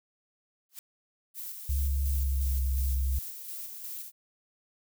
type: noise with exponential growth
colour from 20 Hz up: blue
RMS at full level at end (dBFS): -38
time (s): 0.69-0.79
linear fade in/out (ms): 1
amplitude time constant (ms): 20
type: noise with tremolo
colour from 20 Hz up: violet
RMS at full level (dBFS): -39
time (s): 1.34-4.12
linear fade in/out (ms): 50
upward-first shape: square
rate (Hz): 2.8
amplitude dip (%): 35
type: tone with pitch glide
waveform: sine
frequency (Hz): 68.7 to 66.02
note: C#2 to C2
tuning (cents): -15 to +16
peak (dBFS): -25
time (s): 1.69-3.19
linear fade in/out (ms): 5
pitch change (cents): -69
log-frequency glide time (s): 2.03-2.62
effects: none